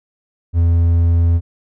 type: tone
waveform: triangle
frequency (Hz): 84.6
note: E2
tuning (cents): +45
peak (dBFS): -8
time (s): 0.53-1.41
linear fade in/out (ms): 50
effects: none